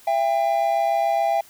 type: tone pair together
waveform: triangle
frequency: 672 / 799.1 Hz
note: E5 / G5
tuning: +33 / +33 cents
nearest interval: minor third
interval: 300 cents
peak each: -19 dBFS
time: 0.07-1.41 s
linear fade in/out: 5 ms
effects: white hiss -50 dBFS RMS until 1.49 s